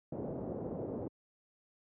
white low-pass noise, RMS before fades -39 dBFS, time 0.12-1.08 s, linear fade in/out 5 ms, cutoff 540 Hz, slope 24 dB/octave, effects high-pass 100 Hz 12 dB/octave

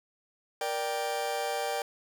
40% pulse chord, G minor, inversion first, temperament just, 470.4 / 588 / 784 Hz, Bb4 / D5 / G5, +16 / +2 / 0 cents, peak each -35 / -34 / -32 dBFS, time 0.61-1.82 s, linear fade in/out 2 ms, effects none

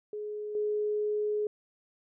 sine tone with level steps, 420.6 Hz, G#4, 22 cents sharp, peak -34 / -27 dBFS, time 0.13-1.47 s, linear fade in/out 2 ms, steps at 0.55 s, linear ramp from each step 2 ms, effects none

